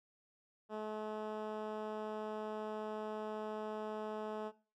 10% pulse tone with band-pass filter, 214.6 Hz, A3, 43 cents flat, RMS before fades -42 dBFS, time 0.69-4.52 s, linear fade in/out 50 ms, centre 430 Hz, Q 0.71, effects noise-tail reverb RT60 0.4 s tail -20 dB re dry

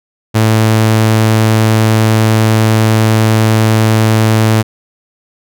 sawtooth tone, 110 Hz, A2, in tune, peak -3 dBFS, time 0.34-4.63 s, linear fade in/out 20 ms, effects none

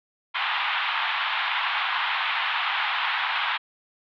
pink band-pass noise, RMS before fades -26 dBFS, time 0.34-3.58 s, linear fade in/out 20 ms, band 830 to 3600 Hz, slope 48 dB/octave, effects none

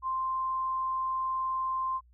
sine tone, 1046.5 Hz, C6, in tune, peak -28 dBFS, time 0.02-2.01 s, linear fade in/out 50 ms, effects added 60 Hz sine -57 dBFS peak until 2.13 s

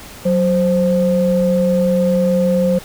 sine tone pair together, 185 / 523.3 Hz, F#3 / C5, 0 / 0 cents, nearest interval octave + tritone, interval 1800 cents, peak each -14 dBFS, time 0.25-2.79 s, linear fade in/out 10 ms, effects tanh soft clip ceiling -4 dBFS + pink hiss -36 dBFS RMS until 2.84 s

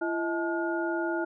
sine tone cluster, 338.5 / 636 / 865 / 1431 Hz, E4 / D#5 / A5 / F6, +46 / +38 / -30 / +42 cents, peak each -29 / -34 / -36 / -34 dBFS, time 0.01-1.25 s, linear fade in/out 10 ms, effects none

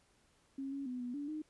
sine tone with pitch steps, 271.4 / 277.3 / 250.4 / 245.1 / 287.7 / 307.7 Hz, C#4 / C#4 / B3 / B3 / D4 / D#4, -36 / +1 / +24 / -13 / -36 / -19 cents, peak -38 dBFS, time 0.58-1.42 s, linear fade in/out 5 ms, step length 140 ms, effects pink hiss -71 dBFS RMS until 1.49 s + resampled to 24000 Hz

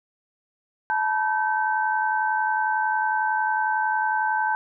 sine tone cluster, 869 / 960 / 1542 Hz, A5 / B5 / G6, -22 / -49 / -29 cents, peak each -23 / -29 / -25 dBFS, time 0.9-4.55 s, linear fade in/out 0 ms, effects none

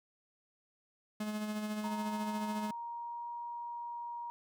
45% pulse tone with tremolo, 212.4 Hz, G#3, 39 cents sharp, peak -34 dBFS, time 1.2-2.71 s, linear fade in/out 5 ms, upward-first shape sine, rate 14 Hz, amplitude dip 40%
sine tone with pitch glide, 932.3 to 947.5 Hz, A#5 to A#5, 0 to +28 cents, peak -39 dBFS, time 1.84-4.3 s, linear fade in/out 0 ms, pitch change +28 cents, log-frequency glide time 2.42-3.3 s
effects none

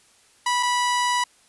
sawtooth tone pair in turn, 981 / 981 Hz, B5 / B5, -12 / -12 cents, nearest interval unison, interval 0 cents, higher neither, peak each -16 dBFS, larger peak neither, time 0.46-0.63 / 0.63-1.24 s, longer second, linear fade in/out 5 ms, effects white hiss -57 dBFS RMS until 1.48 s + resampled to 24000 Hz

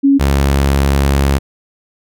sine / sawtooth tone pair in turn, 276.9 / 69.22 Hz, C#4 / C#2, -2 / -2 cents, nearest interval 2 octaves, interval 2400 cents, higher first, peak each -6 dBFS, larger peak neither, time 0.03-0.19 / 0.19-1.39 s, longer second, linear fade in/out 20 ms, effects none

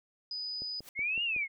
sine tone, 4978 Hz, D#8, in tune, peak -35 dBFS, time 0.31-0.8 s, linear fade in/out 2 ms
click train, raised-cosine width 2 ms, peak -35 dBFS, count 5, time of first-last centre 0.62-1.363 s, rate 5.38 Hz
white noise with exponential growth, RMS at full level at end -46 dBFS, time 0.75-0.89 s, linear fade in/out 1 ms, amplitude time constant 29 ms
sine linear two-way sweep, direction up then down, 2100 to 2880 to 2100 Hz, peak -29 dBFS, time 0.95-1.48 s, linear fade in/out 50 ms, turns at 1.23 s
effects none

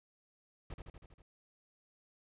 brown noise with echo, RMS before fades -44 dBFS, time 0.7-0.74 s, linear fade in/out 2 ms, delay 80 ms, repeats 6, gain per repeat -3 dB, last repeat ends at 1.22 s, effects resampled to 8000 Hz

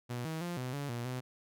sawtooth tone with pitch steps, 121.7 / 159.9 / 174.4 / 126.7 / 142.5 / 119.4 / 126.9 Hz, B2 / D#3 / F3 / B2 / C#3 / A#2 / B2, -25 / +48 / -2 / +45 / +48 / +42 / +47 cents, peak -32 dBFS, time 0.09-1.21 s, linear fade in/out 20 ms, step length 160 ms, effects none

